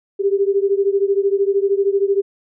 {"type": "beating tone pair", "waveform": "sine", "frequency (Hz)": [392, 405], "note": ["G4", "G#4"], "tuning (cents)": [0, -43], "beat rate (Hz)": 13, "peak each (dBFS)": [-16, -18], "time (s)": [0.19, 2.22], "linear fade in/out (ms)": 20, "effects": []}